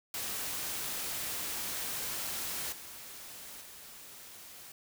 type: noise with level steps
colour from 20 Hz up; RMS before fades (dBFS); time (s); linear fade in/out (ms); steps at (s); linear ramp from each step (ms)
white; -37 / -47 / -50; 0.14-4.72; 2; 2.72 / 3.61; 5
effects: none